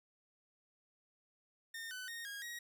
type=tone with pitch steps; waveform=sawtooth; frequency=1824 / 1505 / 1854 / 1635 / 1894 Hz; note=A#6 / F#6 / A#6 / G#6 / A#6; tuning=-38 / +29 / -10 / -28 / +27 cents; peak=-40 dBFS; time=1.74-2.59 s; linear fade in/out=5 ms; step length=170 ms; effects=none